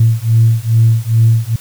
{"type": "beating tone pair", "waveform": "sine", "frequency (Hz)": [112.4, 114.8], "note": ["A2", "A#2"], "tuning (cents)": [37, -26], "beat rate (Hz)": 2.4, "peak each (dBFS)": -10, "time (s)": [0, 1.56], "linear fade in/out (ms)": 5, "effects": ["tanh soft clip ceiling 0 dBFS", "white hiss -37 dBFS RMS until 1.6 s"]}